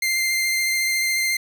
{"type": "tone with vibrato", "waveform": "sawtooth", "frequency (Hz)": 2093, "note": "C7", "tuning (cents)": 0, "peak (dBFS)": -16, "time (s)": [0.02, 1.37], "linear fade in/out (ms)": 5, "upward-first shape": "triangle", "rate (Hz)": 14, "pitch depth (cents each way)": 14, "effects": []}